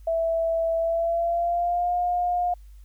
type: tone with pitch glide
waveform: sine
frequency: 659.3 to 710.7 Hz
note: E5 to F5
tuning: 0 to +30 cents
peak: -21 dBFS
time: 0.07-2.54 s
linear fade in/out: 5 ms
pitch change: +130 cents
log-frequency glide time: 0.77-1.94 s
effects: added 50 Hz sine -43 dBFS peak until 2.84 s + white hiss -66 dBFS RMS until 2.84 s